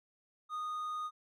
triangle tone, 1235 Hz, D#6, 13 cents flat, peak -34 dBFS, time 0.49-1.11 s, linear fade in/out 50 ms, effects none

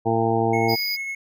harmonic tone, 113.6 Hz, A#2, 44 cents flat, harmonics 1 / 2 / 3 / 4 / 6 / 7 / 8, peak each -26 / -27 / -25 / -24 / -27 / -24 / -30 dBFS, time 0.05-0.76 s, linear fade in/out 20 ms
triangle tone with tremolo, 2182 Hz, C#7, 28 cents flat, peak -24 dBFS, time 0.53-1.15 s, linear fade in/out 5 ms, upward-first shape triangle, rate 11 Hz, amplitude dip 30%
square tone, 4933 Hz, D#8, 16 cents flat, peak -25 dBFS, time 0.68-0.97 s, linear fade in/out 20 ms
effects none

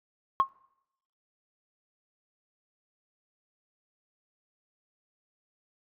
sine tone with exponential decay, 1076 Hz, C6, 48 cents sharp, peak -14 dBFS, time 0.4-0.49 s, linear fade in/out 0 ms, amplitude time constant 18 ms, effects noise-tail reverb RT60 0.8 s tail -25 dB re dry + tanh soft clip ceiling -13 dBFS

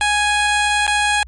15% pulse tone with dropouts, 830.6 Hz, G#5, in tune, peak -8 dBFS, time 0.01-1.23 s, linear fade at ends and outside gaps 1 ms, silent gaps 0.867-0.877 s, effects added 60 Hz sine -35 dBFS peak until 1.27 s + MP3 48 kbps

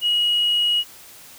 sine tone, 2900 Hz, F#7, 35 cents flat, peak -15 dBFS, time 0.01-0.84 s, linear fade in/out 50 ms, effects tanh soft clip ceiling -13 dBFS + white hiss -44 dBFS RMS until 1.38 s

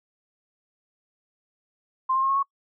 sine tone with pitch steps, 1046.5 / 1061.1 / 1075.9 / 1090.9 / 1106.2 Hz, C6 / C6 / C6 / C#6 / C#6, 0 / +24 / +48 / -28 / -4 cents, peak -20 dBFS, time 2.09-2.43 s, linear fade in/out 10 ms, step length 68 ms, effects noise-tail reverb RT60 0.1 s tail -26 dB re dry

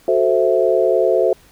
sine chord, F# half-diminished seventh, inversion none, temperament equal, 370 / 440 / 523.3 / 659.3 Hz, F#4 / A4 / C5 / E5, 0 / 0 / 0 / 0 cents, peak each -18 / -18 / -17 / -18 dBFS, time 0.08-1.33 s, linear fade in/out 2 ms, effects pink hiss -50 dBFS RMS until 1.51 s

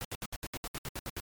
pink noise bursts, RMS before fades -38 dBFS, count 12, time 0.01-1.201 s, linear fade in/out 0 ms, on 36 ms, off 69 ms, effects MP3 96 kbps

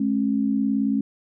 sine tone pair together, 212.7 / 271.3 Hz, G#3 / C#4, +42 / -37 cents, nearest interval major third, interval 421 cents, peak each -22 dBFS, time 0-1.01 s, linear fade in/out 5 ms, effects none

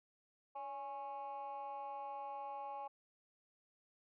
sine tone with amplitude modulation, 830.6 Hz, G#5, in tune, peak -37 dBFS, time 0.55-2.88 s, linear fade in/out 10 ms, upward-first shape sine, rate 264 Hz, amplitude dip 95%, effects tanh soft clip ceiling -38 dBFS

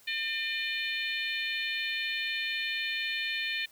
harmonic tone, 602 Hz, D5, 43 cents sharp, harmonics 3 / 4 / 5 / 6 / 7, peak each -35 / -34 / -38 / -38 / -41 dBFS, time 0.07-3.66 s, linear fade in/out 10 ms, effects white hiss -59 dBFS RMS until 3.71 s

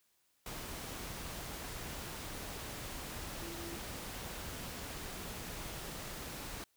sine tone in noise, 338.4 Hz, E4, 45 cents sharp, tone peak -46 dBFS, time 3.42-3.76 s, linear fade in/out 2 ms, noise pink, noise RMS -44 dBFS, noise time 0.46-6.64 s, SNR -5 dB, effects white hiss -75 dBFS RMS until 6.76 s

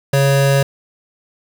square tone pair together, 138.29 / 554.4 Hz, C#3 / C#5, -4 / 0 cents, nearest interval 2 octaves, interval 2404 cents, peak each -13 / -17 dBFS, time 0.13-0.63 s, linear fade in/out 5 ms, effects 7-bit

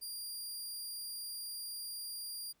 20% pulse tone, 4788 Hz, D8, 33 cents sharp, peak -35 dBFS, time 0.01-2.53 s, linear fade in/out 20 ms, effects pink hiss -75 dBFS RMS until 2.6 s

